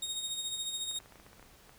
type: tone with tremolo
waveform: 25% pulse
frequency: 3729 Hz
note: A#7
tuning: in tune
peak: -29 dBFS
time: 0.02-0.99 s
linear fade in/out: 5 ms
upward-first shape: sine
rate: 14 Hz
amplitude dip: 50%
type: clicks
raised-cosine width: 0.5 ms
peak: -39 dBFS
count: 12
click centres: 0.913 / 0.963 / 1.002 / 1.059 / 1.123 / 1.157 / 1.199 / 1.265 / 1.331 / 1.396 / 1.427 / 1.694 s
effects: pink hiss -59 dBFS RMS until 1.78 s